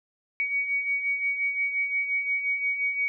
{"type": "beating tone pair", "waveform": "sine", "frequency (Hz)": [2247, 2252.7], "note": ["C#7", "C#7"], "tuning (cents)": [23, 27], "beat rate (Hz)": 5.7, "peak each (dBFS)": [-33, -25], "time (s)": [0.4, 3.08], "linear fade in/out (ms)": 0, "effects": []}